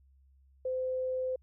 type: tone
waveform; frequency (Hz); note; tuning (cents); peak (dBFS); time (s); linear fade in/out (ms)
sine; 514; C5; -31; -30; 0.65-1.36; 5
effects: added 67 Hz sine -60 dBFS peak until 1.42 s